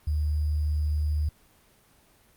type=tone with sample-and-hold; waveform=sine; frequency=75.4 Hz; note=D2; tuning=46 cents sharp; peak=-23 dBFS; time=0.07-1.29 s; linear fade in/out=5 ms; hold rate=4900 Hz; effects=pink hiss -60 dBFS RMS until 2.36 s + Opus 24 kbps